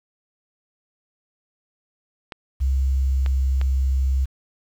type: clicks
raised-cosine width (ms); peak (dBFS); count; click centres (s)
0.3; -17; 3; 2.322 / 3.262 / 3.614
type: tone with pitch glide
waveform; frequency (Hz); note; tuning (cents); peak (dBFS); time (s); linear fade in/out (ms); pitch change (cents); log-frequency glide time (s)
sine; 66.6 to 66.22; C2 to C2; +31 to +21; -17; 2.6-4.26; 20; -10; 3.02-3.38
effects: 8-bit